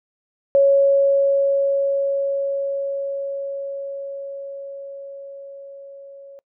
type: tone with level ramp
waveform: sine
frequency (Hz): 554.4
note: C#5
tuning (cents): 0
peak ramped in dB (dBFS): -10 to -38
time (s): 0.55-6.39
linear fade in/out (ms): 0
effects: noise-tail reverb RT60 0.1 s tail -24 dB re dry